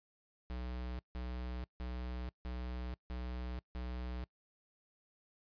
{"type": "tone bursts", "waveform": "square", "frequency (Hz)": 61.74, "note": "B1", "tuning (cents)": 0, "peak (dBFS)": -40, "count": 6, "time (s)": [0.5, 4.24], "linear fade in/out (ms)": 0, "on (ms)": 490, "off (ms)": 160, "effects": ["noise-tail reverb RT60 0.1 s tail -24 dB re dry", "resampled to 11025 Hz"]}